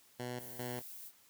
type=tone with tremolo; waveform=10% pulse; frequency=123.47 Hz; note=B2; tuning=in tune; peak=-31 dBFS; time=0.19-0.82 s; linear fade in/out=10 ms; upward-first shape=square; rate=2.5 Hz; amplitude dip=75%
type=noise; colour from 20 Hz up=violet; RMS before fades=-49 dBFS; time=0.37-1.12 s; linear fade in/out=50 ms
effects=white hiss -65 dBFS RMS until 1.29 s + high-pass 60 Hz 12 dB/octave